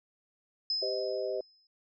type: tone with exponential decay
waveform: sine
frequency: 5100 Hz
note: D#8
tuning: 42 cents sharp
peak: -27 dBFS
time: 0.7-1.67 s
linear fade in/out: 2 ms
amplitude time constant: 210 ms
type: chord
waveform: sine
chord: C minor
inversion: second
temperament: equal with one note detuned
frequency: 392 / 510.7 / 622.3 Hz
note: G4 / C5 / Eb5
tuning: 0 / -42 / 0 cents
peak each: -35 dBFS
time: 0.82-1.41 s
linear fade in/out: 5 ms
effects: none